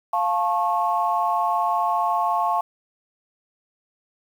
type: chord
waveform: sine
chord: F augmented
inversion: none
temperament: just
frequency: 698.5 / 873.1 / 1091.3 Hz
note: F5 / A5 / C#6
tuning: 0 / -14 / -27 cents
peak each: -23 dBFS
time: 0.13-2.61 s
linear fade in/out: 5 ms
effects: tanh soft clip ceiling -9 dBFS + 8-bit